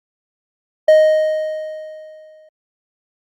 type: tone with exponential decay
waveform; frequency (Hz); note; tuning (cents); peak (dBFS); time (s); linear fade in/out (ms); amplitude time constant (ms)
triangle; 622.3; D#5; 0; -3; 0.88-2.49; 5; 350
effects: Opus 48 kbps